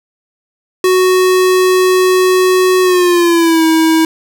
square tone with pitch glide, 370 to 322.1 Hz, F#4 to E4, 0 to -40 cents, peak -8 dBFS, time 0.84-4.05 s, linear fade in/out 2 ms, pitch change -240 cents, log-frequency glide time 2.82-3.64 s, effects 8-bit

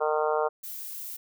harmonic tone, 153.2 Hz, D#3, 27 cents flat, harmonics 3 / 4 / 5 / 6 / 7 / 8 / 9, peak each -27 / -29 / -31 / -33 / -34 / -35 / -36 dBFS, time 0-0.49 s, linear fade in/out 20 ms
violet noise, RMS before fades -38 dBFS, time 0.63-1.17 s, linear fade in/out 10 ms
effects none

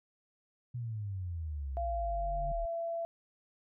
sine exponential sweep, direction down, 124.7 to 36.71 Hz, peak -35 dBFS, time 0.74-2.66 s, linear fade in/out 10 ms
sine tone with exponential growth, 143.9 Hz, D3, 35 cents flat, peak -40 dBFS, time 1.6-2.52 s, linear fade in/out 2 ms, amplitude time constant 200 ms
sine tone with pitch glide, 686 to 671.5 Hz, F5 to E5, -31 to +32 cents, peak -33 dBFS, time 1.77-3.05 s, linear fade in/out 0 ms, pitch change -37 cents, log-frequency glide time 2.43-2.69 s
effects none

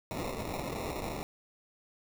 blue noise with sample-and-hold, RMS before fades -37 dBFS, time 0.11-1.23 s, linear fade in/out 0 ms, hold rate 1575 Hz, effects none

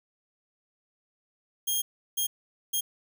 5% pulse tone bursts at uneven times, 3234 Hz, G#7, 47 cents flat, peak -17 dBFS, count 3, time 1.67-1.82 / 2.17-2.27 / 2.73-2.81 s, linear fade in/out 10 ms, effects none

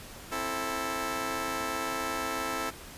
10% pulse chord, A minor, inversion first, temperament just, 264 / 330 / 440 Hz, C4 / E4 / A4, +16 / +2 / 0 cents, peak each -28 dBFS, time 0.31-2.71 s, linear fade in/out 20 ms, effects pink hiss -46 dBFS RMS until 2.97 s + resampled to 32000 Hz

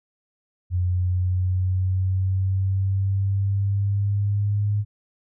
sine exponential sweep, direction up, 89.4 to 103.83 Hz, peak -19 dBFS, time 0.7-4.85 s, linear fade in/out 50 ms, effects none

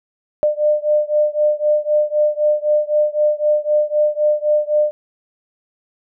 sine beating tone pair, 599 / 602.9 Hz, D5 / D5, +34 / +45 cents, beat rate 3.9 Hz, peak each -16 / -17 dBFS, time 0.43-4.91 s, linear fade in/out 0 ms, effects none

